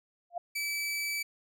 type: tone with exponential growth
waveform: sine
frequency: 695 Hz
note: F5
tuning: 9 cents flat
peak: -28 dBFS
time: 0.3-0.38 s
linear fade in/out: 5 ms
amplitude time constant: 16 ms
type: tone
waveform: sawtooth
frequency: 2305 Hz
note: D7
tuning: 33 cents flat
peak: -28 dBFS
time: 0.55-1.23 s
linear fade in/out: 10 ms
effects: none